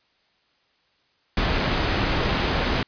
pink low-pass noise, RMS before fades -23 dBFS, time 1.37-2.83 s, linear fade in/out 2 ms, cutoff 4300 Hz, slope 12 dB/octave, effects white hiss -65 dBFS RMS until 2.87 s + resampled to 11025 Hz

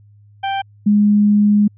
40% pulse / sine tone pair in turn, 784 / 207.1 Hz, G5 / G#3, 0 / -5 cents, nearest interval octave + major seventh, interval 2305 cents, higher first, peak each -17 / -9 dBFS, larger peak second, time 0.43-0.62 / 0.86-1.68 s, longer second, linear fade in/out 10 ms, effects added 103 Hz sine -44 dBFS peak until 1.77 s + resampled to 8000 Hz

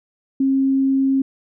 sine tone, 269.1 Hz, C4, 49 cents sharp, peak -14 dBFS, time 0.4-1.22 s, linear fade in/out 5 ms, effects none

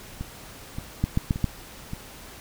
two click trains, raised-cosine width 5 ms, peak -19 / -9 dBFS, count 4 / 4, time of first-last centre 0.21-1.934 / 1.04-1.443 s, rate 1.74 / 7.45 Hz, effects pink hiss -44 dBFS RMS until 2.4 s

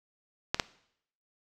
clicks, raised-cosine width 0.2 ms, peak -8 / -8 dBFS, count 2, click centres 0.545 / 0.598 s, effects noise-tail reverb RT60 0.7 s tail -19 dB re dry

